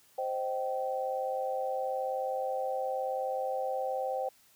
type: chord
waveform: sine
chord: C minor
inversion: none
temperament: equal with one note detuned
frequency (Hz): 523.3 / 622.3 / 772.8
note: C5 / Eb5 / G5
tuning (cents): 0 / 0 / -25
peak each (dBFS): -33 / -39 / -34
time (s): 0.18-4.29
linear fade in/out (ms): 5
effects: white hiss -63 dBFS RMS until 4.55 s